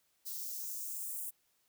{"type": "noise with high-pass filter sweep", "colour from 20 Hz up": "violet", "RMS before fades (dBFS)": -41, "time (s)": [0.25, 1.31], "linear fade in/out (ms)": 20, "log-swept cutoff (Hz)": [4500, 9200], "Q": 2, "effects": ["white hiss -75 dBFS RMS until 1.68 s"]}